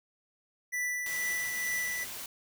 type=tone with tremolo; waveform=square; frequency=1975.5 Hz; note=B6; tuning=in tune; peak=-30 dBFS; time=0.72-2.05 s; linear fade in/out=20 ms; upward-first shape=triangle; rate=2.2 Hz; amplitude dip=40%
type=noise; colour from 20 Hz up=white; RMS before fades=-41 dBFS; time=1.06-2.26 s; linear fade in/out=2 ms
effects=none

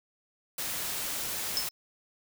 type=noise; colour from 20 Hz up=white; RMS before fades=-34 dBFS; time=0.58-1.69 s; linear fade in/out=5 ms
type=tone with exponential decay; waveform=triangle; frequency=5260 Hz; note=E8; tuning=5 cents flat; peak=-22 dBFS; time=1.57-1.71 s; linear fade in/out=0 ms; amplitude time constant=29 ms
effects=none

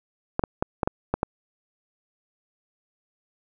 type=clicks; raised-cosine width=1 ms; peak=-8 dBFS; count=7; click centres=0.394 / 0.438 / 0.625 / 0.832 / 0.875 / 1.14 / 1.231 s; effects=none

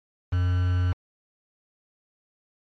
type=tone with quantisation; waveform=triangle; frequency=89.9 Hz; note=F#2; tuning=49 cents flat; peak=-18 dBFS; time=0.32-0.93 s; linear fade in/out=10 ms; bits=6; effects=low-pass 3000 Hz 12 dB/octave + MP3 64 kbps

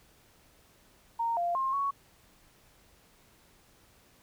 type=tone with pitch steps; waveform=sine; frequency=925 / 694 / 1064 / 1114 Hz; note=A#5 / F5 / C6 / C#6; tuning=-14 / -11 / +29 / +8 cents; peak=-27 dBFS; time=1.19-1.91 s; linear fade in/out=10 ms; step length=180 ms; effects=pink hiss -62 dBFS RMS until 4.22 s

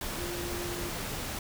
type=tone in noise; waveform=sine; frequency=349.2 Hz; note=F4; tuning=in tune; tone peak=-37 dBFS; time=0.18-0.89 s; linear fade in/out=2 ms; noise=pink; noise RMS=-36 dBFS; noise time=0.01-1.39 s; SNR=-4 dB; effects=none

